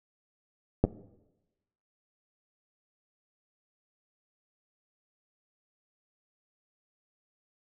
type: clicks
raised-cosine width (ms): 2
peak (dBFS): -7 / -17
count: 2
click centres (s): 0.84 / 0.85
effects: noise-tail reverb RT60 1.0 s tail -18 dB re dry